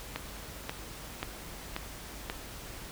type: click train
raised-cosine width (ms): 0.3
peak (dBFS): -17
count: 5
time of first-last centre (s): 0.16-2.299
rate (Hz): 1.87
effects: added 50 Hz sine -49 dBFS peak until 2.91 s + pink hiss -45 dBFS RMS until 2.91 s